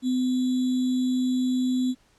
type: tone with sample-and-hold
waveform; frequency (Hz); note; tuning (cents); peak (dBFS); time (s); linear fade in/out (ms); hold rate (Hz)
sine; 253.8; B3; +47; -21; 0.02-1.95; 50; 3675
effects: pink hiss -62 dBFS RMS until 2.18 s + low-pass 9000 Hz 12 dB/octave